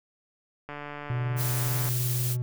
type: click train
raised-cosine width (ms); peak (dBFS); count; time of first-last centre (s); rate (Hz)
0.5; -23; 176; 0.69-1.889; 146
type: tone with tremolo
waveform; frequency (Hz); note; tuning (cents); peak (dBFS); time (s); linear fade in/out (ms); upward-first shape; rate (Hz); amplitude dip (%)
triangle; 123.47; B2; 0; -23; 1.1-2.42; 0; sine; 20; 25
type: noise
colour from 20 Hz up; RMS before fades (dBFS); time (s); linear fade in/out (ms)
blue; -32; 1.36-2.37; 50
effects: none